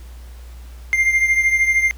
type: beating tone pair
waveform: triangle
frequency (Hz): 2100 / 2113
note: C7 / C7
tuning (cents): +6 / +16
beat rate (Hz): 13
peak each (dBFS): -13 / -19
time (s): 0.93-1.91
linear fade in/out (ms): 0
effects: added 60 Hz sine -34 dBFS peak until 1.97 s + pink hiss -49 dBFS RMS until 1.97 s